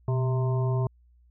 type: harmonic tone with a mistuned harmonic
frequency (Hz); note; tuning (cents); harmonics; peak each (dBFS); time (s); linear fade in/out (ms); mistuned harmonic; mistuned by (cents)
130.81; C3; 0; 1 / 3 / 5 / 7 / 8; -23 / -33 / -37 / -40 / -41; 0.08-0.87; 2; 1; -91
effects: added 60 Hz sine -56 dBFS peak until 1.3 s